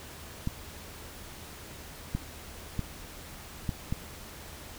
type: clicks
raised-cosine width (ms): 5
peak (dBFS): -17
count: 5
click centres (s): 0.474 / 2.15 / 2.793 / 3.692 / 3.925
effects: added 78 Hz sine -52 dBFS peak until 4.78 s + pink hiss -46 dBFS RMS until 4.78 s